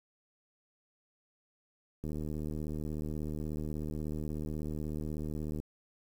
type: click train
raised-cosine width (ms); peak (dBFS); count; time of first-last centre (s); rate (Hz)
3; -26; 273; 2.04-5.6; 76.4
effects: 9-bit